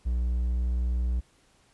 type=tone with pitch glide; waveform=triangle; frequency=60.5 to 60.92 Hz; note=B1 to B1; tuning=-35 to -23 cents; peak=-22 dBFS; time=0.05-1.21 s; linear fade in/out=20 ms; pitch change=+12 cents; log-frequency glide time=0.34-0.59 s; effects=pink hiss -63 dBFS RMS until 1.73 s + resampled to 24000 Hz